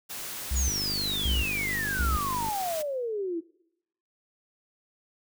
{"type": "noise", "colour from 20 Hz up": "white", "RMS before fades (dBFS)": -37, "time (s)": [0.09, 2.83], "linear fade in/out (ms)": 20}
{"type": "tone bursts", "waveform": "triangle", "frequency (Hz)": 65.2, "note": "C2", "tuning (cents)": -5, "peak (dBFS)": -23, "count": 3, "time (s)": [0.51, 2.17], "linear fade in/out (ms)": 5, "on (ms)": 180, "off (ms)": 560}
{"type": "exponential sweep", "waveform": "sine", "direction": "down", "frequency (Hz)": [6990, 320.4], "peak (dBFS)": -28, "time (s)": [0.55, 3.41], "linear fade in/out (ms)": 20}
{"type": "click train", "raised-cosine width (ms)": 3, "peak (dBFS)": -25, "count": 92, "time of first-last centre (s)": [0.68, 2.486], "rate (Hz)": 50.4}
{"effects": ["noise-tail reverb RT60 0.8 s tail -22 dB re dry"]}